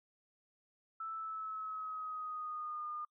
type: tone with pitch glide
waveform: sine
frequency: 1318.5 to 1216.1 Hz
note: E6 to D#6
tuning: 0 to -40 cents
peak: -39 dBFS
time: 1-3.05 s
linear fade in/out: 5 ms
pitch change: -140 cents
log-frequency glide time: 1.14-2.86 s
effects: noise-tail reverb RT60 0.1 s tail -26 dB re dry